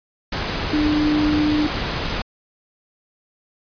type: tone in noise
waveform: sine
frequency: 301 Hz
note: D4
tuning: 43 cents sharp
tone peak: -16 dBFS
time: 0.73-1.67 s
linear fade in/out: 5 ms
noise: pink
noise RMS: -24 dBFS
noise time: 0.32-2.22 s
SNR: +5 dB
effects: resampled to 11025 Hz